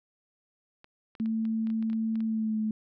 clicks, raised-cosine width 0.3 ms, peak -34 dBFS, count 12, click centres 0.844 / 1.152 / 1.199 / 1.259 / 1.453 / 1.671 / 1.702 / 1.826 / 1.9 / 1.931 / 2.156 / 2.205 s
sine tone with pitch glide, 222.6 to 216.8 Hz, A3 to A3, +20 to -25 cents, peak -26 dBFS, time 1.2-2.71 s, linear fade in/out 2 ms, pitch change -45 cents, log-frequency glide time 2.24-2.58 s
effects none

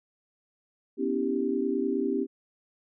sine chord, C# half-diminished seventh, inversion third, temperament equal with one note detuned, 246.9 / 277.2 / 323 / 392 Hz, B3 / C#4 / E4 / G4, 0 / 0 / -35 / 0 cents, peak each -31 / -30 / -33 / -29 dBFS, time 0.97-2.27 s, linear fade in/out 50 ms, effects none

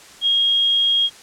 sine tone, 3264 Hz, G#7, 31 cents flat, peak -14 dBFS, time 0.21-1.1 s, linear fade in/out 50 ms, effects white hiss -43 dBFS RMS until 1.22 s + low-pass 8000 Hz 12 dB/octave

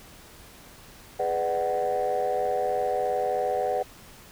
sine chord, G# half-diminished seventh, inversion none, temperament just, 415.3 / 498.4 / 598 / 747.5 Hz, G#4 / B4 / D5 / F#5, 0 / +16 / +31 / +17 cents, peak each -31 / -27 / -29 / -26 dBFS, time 1.19-3.83 s, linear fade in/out 10 ms, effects tanh soft clip ceiling -18 dBFS + pink hiss -49 dBFS RMS until 4.31 s

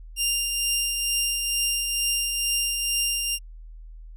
15% pulse tone with tremolo, 2794 Hz, F7, in tune, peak -14 dBFS, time 0.16-3.39 s, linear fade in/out 50 ms, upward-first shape triangle, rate 2.2 Hz, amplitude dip 40%, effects added 40 Hz sine -39 dBFS peak until 4.16 s

